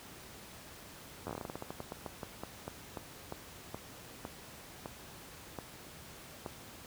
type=slowing click train; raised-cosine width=1 ms; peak=-25 dBFS; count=26; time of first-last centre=1.27-6.462 s; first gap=11 ms; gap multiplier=1.2; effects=pink hiss -51 dBFS RMS until 6.86 s + high-pass 60 Hz 12 dB/octave